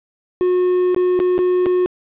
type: tone with dropouts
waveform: triangle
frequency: 362.5 Hz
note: F#4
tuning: 35 cents flat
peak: -11 dBFS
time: 0.41-1.86 s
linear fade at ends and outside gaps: 0 ms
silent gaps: 0.946-0.963 / 1.192-1.201 / 1.38-1.389 / 1.659-1.665 s
effects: resampled to 8000 Hz + 8-bit